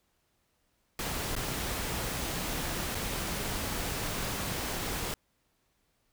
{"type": "noise with dropouts", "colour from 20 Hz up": "pink", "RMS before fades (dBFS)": -34, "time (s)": [0.99, 5.14], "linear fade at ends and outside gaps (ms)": 1, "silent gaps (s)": [[1.353, 1.364], [2.947, 2.952]], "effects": ["pink hiss -74 dBFS RMS until 6.12 s"]}